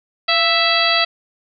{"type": "harmonic tone with a mistuned harmonic", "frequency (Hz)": 659.3, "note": "E5", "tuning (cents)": 0, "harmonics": [1, 2, 3, 4, 5, 6, 7], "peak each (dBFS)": [-21, -21, -21, -21, -21, -21, -21], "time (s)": [0.28, 1.05], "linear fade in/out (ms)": 10, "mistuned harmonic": 1, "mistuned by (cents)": 54, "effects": []}